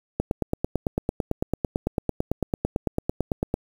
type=click train; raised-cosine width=2 ms; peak=-9 dBFS; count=31; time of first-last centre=0.2-3.541 s; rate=8.98 Hz; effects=7-bit